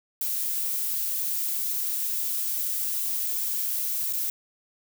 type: noise with dropouts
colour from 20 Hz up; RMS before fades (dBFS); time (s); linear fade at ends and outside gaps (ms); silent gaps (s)
violet; -28; 0.21-4.3; 2; 4.127-4.133
effects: none